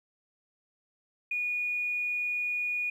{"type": "tone with tanh clipping", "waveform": "triangle", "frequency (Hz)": 2453, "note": "D#7", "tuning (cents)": -25, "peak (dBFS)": -28, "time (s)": [1.31, 2.9], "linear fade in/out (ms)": 5, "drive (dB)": 3, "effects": []}